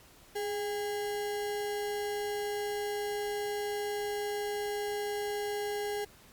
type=tone with sample-and-hold; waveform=sine; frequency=415.3 Hz; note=G#4; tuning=in tune; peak=-31 dBFS; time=0.35-6.05 s; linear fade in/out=10 ms; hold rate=1225 Hz; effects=pink hiss -57 dBFS RMS until 6.32 s + MP3 96 kbps